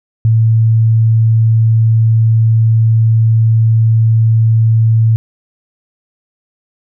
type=tone; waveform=sine; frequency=112.5 Hz; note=A2; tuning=39 cents sharp; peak=-6 dBFS; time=0.25-5.16 s; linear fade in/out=0 ms; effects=none